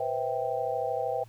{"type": "chord", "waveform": "sine", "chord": "C major seventh", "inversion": "third", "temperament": "just", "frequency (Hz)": [490.5, 523.3, 654.1, 784.9], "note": ["B4", "C5", "E5", "G5"], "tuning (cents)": [-12, 0, -14, 2], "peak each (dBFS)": [-33, -34, -33, -32], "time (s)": [0, 1.24], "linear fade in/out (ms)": 5, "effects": ["added 114 Hz sine -49 dBFS peak until 1.28 s", "pink hiss -61 dBFS RMS until 1.28 s"]}